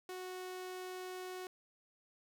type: tone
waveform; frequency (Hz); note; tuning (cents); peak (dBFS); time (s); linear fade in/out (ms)
sawtooth; 368.3; F#4; -8; -39; 0.09-1.47; 2
effects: none